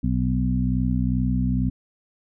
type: harmonic tone with a mistuned harmonic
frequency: 62.3 Hz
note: B1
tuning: 16 cents sharp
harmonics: 1 / 2 / 3 / 4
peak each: -25 / -25 / -25 / -25 dBFS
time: 0.03-1.7 s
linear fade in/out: 10 ms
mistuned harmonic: 1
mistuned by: -30 cents
effects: none